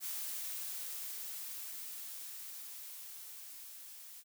blue noise with level ramp, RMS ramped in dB -40 to -52 dBFS, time 0-4.24 s, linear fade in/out 50 ms, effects none

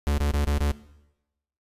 45% pulse tone bursts, 72.5 Hz, D2, 22 cents flat, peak -21 dBFS, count 5, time 0.07-0.716 s, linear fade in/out 0 ms, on 110 ms, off 24 ms, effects noise-tail reverb RT60 0.9 s tail -18 dB re dry + resampled to 32000 Hz

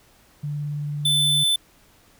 sine tone with vibrato, 146.83 Hz, D3, in tune, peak -25 dBFS, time 0.43-1.44 s, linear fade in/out 10 ms, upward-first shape triangle, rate 18 Hz, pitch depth 11 cents each way
square tone, 3521 Hz, A7, in tune, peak -18 dBFS, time 1.05-1.56 s, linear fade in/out 5 ms
effects pink hiss -56 dBFS RMS until 2.19 s

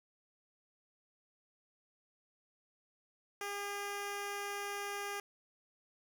10% pulse tone, 404.6 Hz, G#4, 45 cents flat, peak -30 dBFS, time 3.41-5.2 s, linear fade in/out 2 ms, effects 11-bit

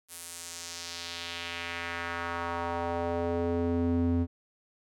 square tone with band-pass filter sweep, 85.4 Hz, F2, 38 cents flat, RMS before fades -32 dBFS, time 0.08-4.27 s, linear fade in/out 50 ms, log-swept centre 11000 to 200 Hz, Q 1.6, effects none

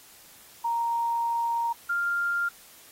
sine tone pair in turn, 932.3 / 1396.9 Hz, A#5 / F6, 0 / 0 cents, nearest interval perfect fifth, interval 700 cents, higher second, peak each -24 dBFS, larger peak neither, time 0.64-1.73 / 1.89-2.49 s, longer first, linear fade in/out 10 ms, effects white hiss -52 dBFS RMS until 2.91 s + AAC 48 kbps

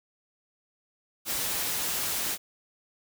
white noise, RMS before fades -30 dBFS, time 1.25-2.38 s, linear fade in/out 50 ms, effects none

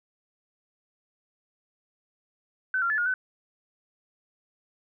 sine tone with pitch steps, 1519 / 1382 / 1730 / 1431 / 1511 Hz, F#6 / F6 / A6 / F6 / F#6, +45 / -19 / -30 / +42 / +36 cents, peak -23 dBFS, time 2.74-3.14 s, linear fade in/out 2 ms, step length 80 ms, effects none

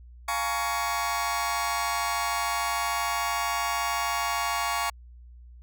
sawtooth chord, Bb minor seventh, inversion second, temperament just, 699.2 / 839.1 / 932.3 / 1118.8 Hz, F5 / Ab5 / Bb5 / Db6, +2 / +18 / 0 / +16 cents, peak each -29 / -29 / -30 / -25 dBFS, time 0.28-4.9 s, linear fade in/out 5 ms, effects added 60 Hz sine -45 dBFS peak until 5.62 s

